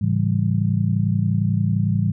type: chord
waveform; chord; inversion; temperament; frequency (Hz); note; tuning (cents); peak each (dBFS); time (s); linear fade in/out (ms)
sine; A dominant seventh; none; equal with one note detuned; 107.3 / 138.59 / 164.81 / 196; A2 / C#3 / E3 / G3; -43 / 0 / 0 / 0; -20 / -25 / -23 / -23; 0.01-2.12; 10
effects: none